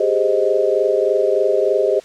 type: chord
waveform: sine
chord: Ab major seventh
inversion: third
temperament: equal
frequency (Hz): 392 / 415.3 / 523.3 / 622.3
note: G4 / Ab4 / C5 / Eb5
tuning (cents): 0 / 0 / 0 / 0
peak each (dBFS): -19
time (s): 0-2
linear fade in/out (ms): 5
effects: white hiss -44 dBFS RMS until 2.04 s + low-pass 6000 Hz 12 dB/octave